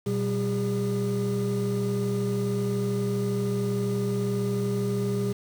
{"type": "tone cluster", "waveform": "triangle", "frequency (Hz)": [121.4, 194.1, 405.4], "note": ["B2", "G3", "G#4"], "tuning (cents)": [-29, -17, -42], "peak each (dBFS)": -26, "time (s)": [0.06, 5.33], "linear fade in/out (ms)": 10, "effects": ["tanh soft clip ceiling -16 dBFS", "7-bit"]}